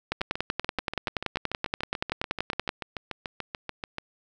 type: two click trains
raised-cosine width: 0.3 ms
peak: -16 / -10 dBFS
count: 27 / 28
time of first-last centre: 0.21-3.984 / 0.12-2.691 s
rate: 6.89 / 10.5 Hz
effects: none